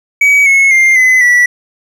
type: tone with pitch steps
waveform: triangle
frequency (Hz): 2270 / 2186 / 2106 / 2028 / 1953.5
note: C#7 / C#7 / C7 / B6 / B6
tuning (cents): +41 / -25 / +11 / +45 / -19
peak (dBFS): -3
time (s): 0.21-1.46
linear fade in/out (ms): 5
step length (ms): 250
effects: none